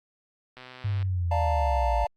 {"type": "click train", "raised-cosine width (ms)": 0.3, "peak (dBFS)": -28, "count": 59, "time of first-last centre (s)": [0.57, 1.027], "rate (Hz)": 127}
{"type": "linear sweep", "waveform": "sine", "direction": "down", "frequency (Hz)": [104.3, 53], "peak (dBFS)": -24, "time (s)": [0.84, 2.05], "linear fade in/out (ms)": 10}
{"type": "chord", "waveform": "triangle", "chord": "Bb major seventh", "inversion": "first", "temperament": "equal", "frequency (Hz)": [587.3, 698.5, 880, 932.3], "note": ["D5", "F5", "A5", "Bb5"], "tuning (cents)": [0, 0, 0, 0], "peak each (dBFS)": [-29, -27, -27, -32], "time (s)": [1.31, 2.07], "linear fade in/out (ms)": 5}
{"effects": ["Opus 48 kbps"]}